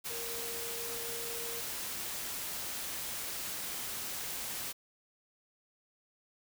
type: tone in noise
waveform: sine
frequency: 466.2 Hz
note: A#4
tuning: in tune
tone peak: -44 dBFS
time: 0.09-1.61 s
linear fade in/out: 20 ms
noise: white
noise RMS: -39 dBFS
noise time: 0.04-4.73 s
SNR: -8 dB
effects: none